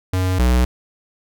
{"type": "tone pair in turn", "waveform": "square", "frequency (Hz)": [92.5, 61.74], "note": ["F#2", "B1"], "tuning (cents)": [0, 0], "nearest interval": "perfect fifth", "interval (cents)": 700, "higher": "first", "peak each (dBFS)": [-17, -13], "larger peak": "second", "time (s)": [[0.13, 0.39], [0.39, 0.65]], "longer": "neither", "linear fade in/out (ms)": 5, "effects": []}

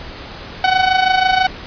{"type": "tone with amplitude modulation", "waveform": "sawtooth", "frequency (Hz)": 750, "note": "F#5", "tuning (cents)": 23, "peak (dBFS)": -5, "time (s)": [0.64, 1.47], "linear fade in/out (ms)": 2, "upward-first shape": "sine", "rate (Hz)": 26.1, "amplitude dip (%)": 65, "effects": ["pink hiss -32 dBFS RMS until 1.66 s", "resampled to 11025 Hz"]}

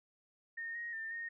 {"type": "tone with pitch steps", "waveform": "sine", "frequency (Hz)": [1837, 1876, 1796, 1850], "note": ["A#6", "A#6", "A6", "A#6"], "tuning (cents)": [-26, 11, 35, -14], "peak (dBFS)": -39, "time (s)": [0.57, 1.29], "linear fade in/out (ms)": 10, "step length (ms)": 180, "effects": []}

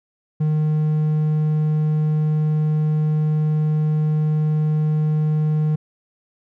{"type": "tone", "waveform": "triangle", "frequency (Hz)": 153.5, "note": "D#3", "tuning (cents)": -23, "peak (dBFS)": -14, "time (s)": [0.4, 5.76], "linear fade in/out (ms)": 10, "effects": []}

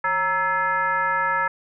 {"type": "tone with frequency modulation", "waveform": "sine", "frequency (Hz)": 1318.5, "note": "E6", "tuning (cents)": 0, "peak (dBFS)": -19, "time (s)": [0.04, 1.48], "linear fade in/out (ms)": 5, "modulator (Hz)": 387, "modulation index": 1.4, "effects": []}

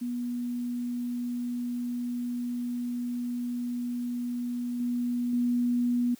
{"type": "tone with level steps", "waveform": "sine", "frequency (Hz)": 242.8, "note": "B3", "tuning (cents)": -29, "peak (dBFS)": [-29, -26, -23], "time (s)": [0.01, 6.15], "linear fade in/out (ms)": 10, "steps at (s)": [4.8, 5.33], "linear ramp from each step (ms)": 2, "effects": ["white hiss -56 dBFS RMS until 6.19 s", "high-pass 80 Hz 12 dB/octave"]}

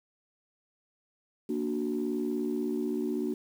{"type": "chord", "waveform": "sine", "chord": "Bb augmented", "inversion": "none", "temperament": "equal", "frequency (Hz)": [233.1, 293.7, 370], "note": ["Bb3", "D4", "F#4"], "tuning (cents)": [0, 0, 0], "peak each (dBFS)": -32, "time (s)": [1.49, 3.34], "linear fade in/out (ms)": 5, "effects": ["tanh soft clip ceiling -21 dBFS", "9-bit"]}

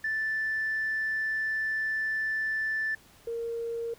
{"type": "tone pair in turn", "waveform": "sine", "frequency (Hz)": [1760, 464.1], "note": ["A6", "A#4"], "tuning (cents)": [0, -8], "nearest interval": "octave + major seventh", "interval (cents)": 2308, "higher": "first", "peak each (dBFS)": [-26, -30], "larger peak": "first", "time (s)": [[0.04, 2.95], [3.27, 3.94]], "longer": "first", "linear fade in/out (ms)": 5, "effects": ["tanh soft clip ceiling -23 dBFS", "pink hiss -57 dBFS RMS until 3.98 s"]}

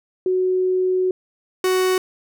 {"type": "tone pair in turn", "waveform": ["sine", "45% pulse"], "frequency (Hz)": [370, 371.6], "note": ["F#4", "F#4"], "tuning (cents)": [0, 7], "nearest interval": "unison", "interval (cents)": 7, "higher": "second", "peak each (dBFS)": -16, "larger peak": "neither", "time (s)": [[0.26, 1.11], [1.64, 1.98]], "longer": "first", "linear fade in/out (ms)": 2, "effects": []}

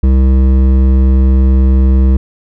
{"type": "tone with hard clipping", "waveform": "triangle", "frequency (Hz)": 65.41, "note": "C2", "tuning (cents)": 0, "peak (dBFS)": -7, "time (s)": [0.03, 2.17], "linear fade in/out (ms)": 5, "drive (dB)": 15, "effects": []}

